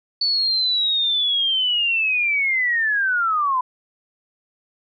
sine linear sweep, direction down, 4487 to 987.8 Hz, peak -17 dBFS, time 0.21-3.61 s, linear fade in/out 5 ms, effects none

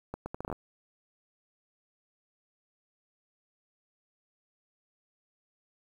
accelerating click train, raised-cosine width 1 ms, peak -22 dBFS, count 9, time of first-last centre 0.14-0.527 s, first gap 120 ms, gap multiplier 0.71, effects 9-bit

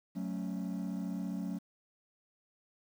triangle chord, F# minor, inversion none, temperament equal, 185 / 220 / 277.2 Hz, F#3 / A3 / C#4, 0 / 0 / 0 cents, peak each -34 / -37 / -38 dBFS, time 0.15-1.59 s, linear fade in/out 20 ms, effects tanh soft clip ceiling -29 dBFS + 10-bit

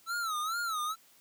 square tone with vibrato, 1311 Hz, E6, 10 cents flat, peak -32 dBFS, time 0.06-0.96 s, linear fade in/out 50 ms, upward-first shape sine, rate 2.3 Hz, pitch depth 140 cents each way, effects white hiss -62 dBFS RMS until 1.2 s + high-pass 100 Hz 12 dB/octave

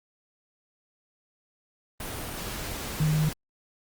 sine tone in noise, 153.9 Hz, D#3, 19 cents flat, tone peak -21 dBFS, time 3-3.29 s, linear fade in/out 2 ms, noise pink, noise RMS -35 dBFS, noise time 2-3.33 s, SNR +11 dB, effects Opus 32 kbps

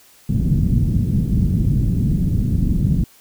white low-pass noise, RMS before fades -17 dBFS, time 0.29-3.04 s, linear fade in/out 2 ms, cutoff 190 Hz, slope 24 dB/octave, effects white hiss -50 dBFS RMS until 3.2 s

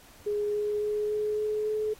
sine tone with pitch steps, 415.3 / 417.9 / 420.6 / 423.3 / 426 / 428.7 Hz, G#4 / G#4 / G#4 / G#4 / G#4 / A4, 0 / +11 / +22 / +33 / +44 / -45 cents, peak -26 dBFS, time 0.26-1.94 s, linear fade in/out 10 ms, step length 280 ms, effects pink hiss -54 dBFS RMS until 1.99 s + AAC 48 kbps

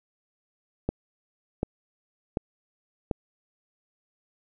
click train, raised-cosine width 2 ms, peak -12 dBFS, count 4, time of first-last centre 0.89-3.112 s, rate 1.35 Hz, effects none

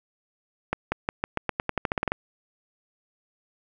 accelerating click train, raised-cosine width 0.5 ms, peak -9 dBFS, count 15, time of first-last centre 0.73-2.119 s, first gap 190 ms, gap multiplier 0.89, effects none

